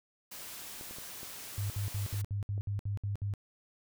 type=noise; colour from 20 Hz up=white; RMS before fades=-45 dBFS; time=0.31-2.22 s; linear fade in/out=10 ms
type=clicks; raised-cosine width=2 ms; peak=-35 dBFS; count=6; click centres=0.811 / 0.91 / 0.985 / 1.231 / 2.142 / 2.579 s
type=tone bursts; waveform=sine; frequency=101.1 Hz; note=G#2; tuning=46 cents flat; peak=-31 dBFS; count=10; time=1.58-3.338 s; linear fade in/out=0 ms; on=120 ms; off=62 ms
effects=none